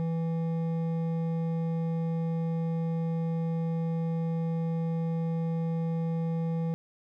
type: tone with hard clipping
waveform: sine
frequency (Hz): 164.81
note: E3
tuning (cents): 0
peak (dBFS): -29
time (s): 0-6.74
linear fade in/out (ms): 0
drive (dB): 9
effects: none